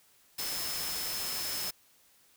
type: tone in noise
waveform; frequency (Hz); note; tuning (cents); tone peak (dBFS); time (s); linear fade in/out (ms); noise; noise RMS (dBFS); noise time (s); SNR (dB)
sine; 5220; E8; -18; -38; 0.38-1.71; 10; white; -36; 0.38-1.71; -5
effects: white hiss -64 dBFS RMS until 2.36 s